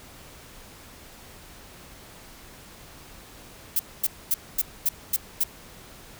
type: noise bursts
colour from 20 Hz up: violet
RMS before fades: -22 dBFS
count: 7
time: 3.76-5.438 s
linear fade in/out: 5 ms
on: 34 ms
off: 240 ms
effects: pink hiss -47 dBFS RMS until 6.19 s